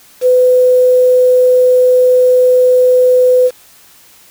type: tone with quantisation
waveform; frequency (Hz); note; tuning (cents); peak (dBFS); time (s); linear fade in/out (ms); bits
sine; 503; B4; +32; -5; 0.21-3.51; 50; 5
effects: white hiss -43 dBFS RMS until 4.3 s